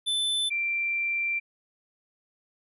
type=tone pair in turn; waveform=square / sine; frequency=3520 / 2357 Hz; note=A7 / D7; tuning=0 / +6 cents; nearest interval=perfect fifth; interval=694 cents; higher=first; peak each=-25 dBFS; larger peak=neither; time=0.06-0.5 / 0.5-1.4 s; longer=second; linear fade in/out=20 ms; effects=resampled to 32000 Hz